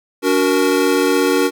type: chord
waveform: square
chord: D augmented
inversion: none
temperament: equal with one note detuned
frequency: 286.5 / 370 / 466.2 Hz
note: D4 / F#4 / A#4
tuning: -43 / 0 / 0 cents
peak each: -18 dBFS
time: 0.22-1.51 s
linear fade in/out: 50 ms
effects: none